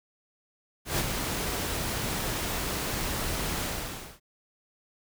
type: noise with ADSR envelope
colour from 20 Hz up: pink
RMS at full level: -26 dBFS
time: 0.85-4.2 s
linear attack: 130 ms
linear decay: 48 ms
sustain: -5 dB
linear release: 590 ms
effects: none